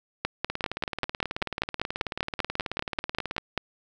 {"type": "two click trains", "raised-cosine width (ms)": 0.3, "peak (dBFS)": [-9, -14], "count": [18, 54], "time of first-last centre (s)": [[0.25, 3.577], [0.5, 3.365]], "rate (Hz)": [5.11, 18.5], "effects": []}